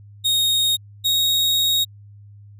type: tone pair in turn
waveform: 40% pulse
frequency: 3729 / 3764 Hz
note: A#7 / A#7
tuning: 0 / +16 cents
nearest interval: unison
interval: 16 cents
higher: second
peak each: -15 dBFS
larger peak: neither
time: 0.24-0.77 / 1.04-1.85 s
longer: second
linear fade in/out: 20 ms
effects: added 102 Hz sine -41 dBFS peak until 2.59 s